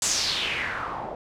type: noise with low-pass filter sweep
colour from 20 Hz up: white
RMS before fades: -28 dBFS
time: 0.02-1.15 s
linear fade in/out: 2 ms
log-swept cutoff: 7800 to 640 Hz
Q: 3.6
effects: none